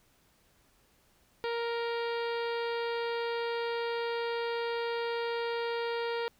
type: harmonic tone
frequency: 467.4 Hz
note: A#4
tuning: 5 cents sharp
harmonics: 1 / 2 / 3 / 4 / 5 / 6 / 7 / 8 / 9 / 10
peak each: -32 / -38 / -42 / -44 / -46 / -48 / -49 / -50 / -51 / -52 dBFS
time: 1.44-6.28 s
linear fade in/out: 0 ms
effects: pink hiss -67 dBFS RMS until 6.39 s